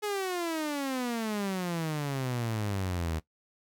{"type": "exponential sweep", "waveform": "sawtooth", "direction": "down", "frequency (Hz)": [425.6, 77.78], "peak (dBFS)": -26, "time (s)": [0.02, 3.2], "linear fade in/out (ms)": 20, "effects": ["noise-tail reverb RT60 0.1 s tail -17 dB re dry"]}